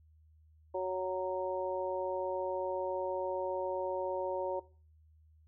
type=harmonic tone; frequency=185.4 Hz; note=F#3; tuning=4 cents sharp; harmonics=2 / 3 / 4 / 5; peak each=-37 / -35 / -45 / -40 dBFS; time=0.74-4.6 s; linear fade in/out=10 ms; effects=noise-tail reverb RT60 0.4 s tail -19 dB re dry + added 78 Hz sine -60 dBFS peak until 5.47 s